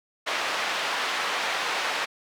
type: band-pass noise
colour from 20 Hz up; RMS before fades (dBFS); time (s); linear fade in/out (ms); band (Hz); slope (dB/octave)
pink; -28; 0.26-2.06; 20; 810 to 3700; 12
effects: none